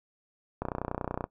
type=click train; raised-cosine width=1 ms; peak=-17 dBFS; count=20; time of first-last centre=0.62-1.241 s; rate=30.6 Hz; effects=noise-tail reverb RT60 0.1 s tail -18 dB re dry